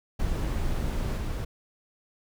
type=noise with level steps; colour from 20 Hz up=brown; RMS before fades=-28 / -30 dBFS; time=0.19-1.45 s; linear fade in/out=10 ms; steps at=1.17 s; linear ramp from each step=2 ms; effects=none